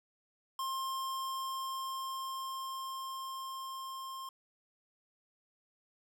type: tone with level ramp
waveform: square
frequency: 1061 Hz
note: C6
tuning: 24 cents sharp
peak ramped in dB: -35 to -42 dBFS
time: 0.59-4.29 s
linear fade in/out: 2 ms
effects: none